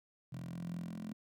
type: tone with high-pass filter sweep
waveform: 10% pulse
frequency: 42.74 Hz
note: F1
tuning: 37 cents flat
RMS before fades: -43 dBFS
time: 0.32-1.13 s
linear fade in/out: 10 ms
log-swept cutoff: 140 to 210 Hz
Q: 7.5
effects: none